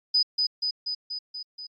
sine tone with echo, 4985 Hz, D#8, 2 cents sharp, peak -18 dBFS, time 0.14-0.23 s, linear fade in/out 10 ms, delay 240 ms, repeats 6, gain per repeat -3 dB, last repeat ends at 1.67 s, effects AAC 48 kbps

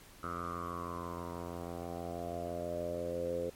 10% pulse tone with low-pass filter sweep, 86.2 Hz, F2, 22 cents flat, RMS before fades -39 dBFS, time 0.23-3.5 s, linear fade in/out 5 ms, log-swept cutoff 1300 to 490 Hz, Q 8.8, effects pink hiss -57 dBFS RMS until 3.55 s + MP3 64 kbps

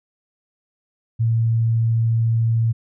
sine tone, 114.2 Hz, A#2, 35 cents flat, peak -15 dBFS, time 1.19-2.73 s, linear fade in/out 20 ms, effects none

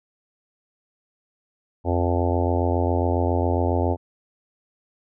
harmonic tone, 87.31 Hz, F2, in tune, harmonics 1 / 3 / 4 / 5 / 6 / 7 / 8 / 9 / 10, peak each -22 / -27 / -28 / -29 / -30 / -30 / -31 / -32 / -32 dBFS, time 1.84-3.97 s, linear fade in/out 50 ms
clicks, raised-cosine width 2 ms, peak -29 dBFS, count 7, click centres 2.297 / 2.751 / 3.076 / 3.23 / 3.42 / 3.538 / 3.717 s
effects none

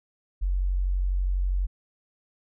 sine tone, 46.1 Hz, F#1, 6 cents flat, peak -22 dBFS, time 0.41-1.67 s, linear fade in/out 20 ms, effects none

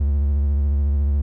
triangle tone with vibrato, 71.2 Hz, C#2, 47 cents sharp, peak -14 dBFS, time 0-1.22 s, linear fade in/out 10 ms, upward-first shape sine, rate 14 Hz, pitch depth 60 cents each way, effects none

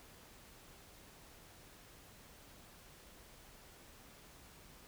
silence, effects pink hiss -59 dBFS RMS until 4.87 s

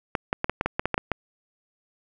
clicks, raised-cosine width 0.5 ms, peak -8 dBFS, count 11, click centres 0.152 / 0.329 / 0.444 / 0.496 / 0.611 / 0.66 / 0.795 / 0.856 / 0.943 / 0.979 / 1.117 s, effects none

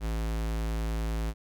square tone, 55 Hz, A1, in tune, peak -29 dBFS, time 0-1.34 s, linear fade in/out 50 ms, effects none

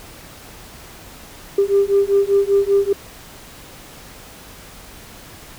sine beating tone pair, 395.5 / 400.6 Hz, G4 / G4, +15 / +38 cents, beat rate 5.1 Hz, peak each -15 dBFS, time 1.58-2.93 s, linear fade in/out 5 ms, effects tanh soft clip ceiling -6 dBFS + pink hiss -40 dBFS RMS until 5.58 s

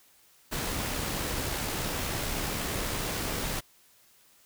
pink noise with amplitude modulation, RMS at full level -31 dBFS, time 0.51-3.61 s, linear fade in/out 20 ms, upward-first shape sine, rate 69 Hz, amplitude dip 25%, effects white hiss -61 dBFS RMS until 4.45 s

